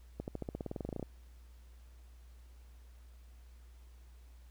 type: accelerating click train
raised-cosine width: 2 ms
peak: -25 dBFS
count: 17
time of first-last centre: 0.2-1.027 s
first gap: 79 ms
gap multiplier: 0.94
effects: added 60 Hz sine -53 dBFS peak until 4.5 s + pink hiss -69 dBFS RMS until 4.5 s